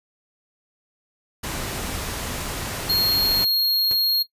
pink noise, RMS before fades -29 dBFS, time 1.43-3.45 s, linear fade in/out 10 ms
square tone, 4266 Hz, C8, 33 cents sharp, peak -18 dBFS, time 2.89-4.23 s, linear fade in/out 10 ms
pink noise with exponential decay, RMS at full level -31 dBFS, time 3.91-4 s, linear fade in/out 1 ms, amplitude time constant 19 ms
effects noise-tail reverb RT60 0.1 s tail -17 dB re dry + resampled to 32000 Hz

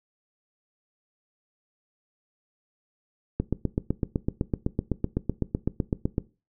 click train, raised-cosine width 3 ms, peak -11 dBFS, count 23, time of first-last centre 3.4-6.181 s, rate 7.91 Hz, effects noise-tail reverb RT60 0.3 s tail -19 dB re dry

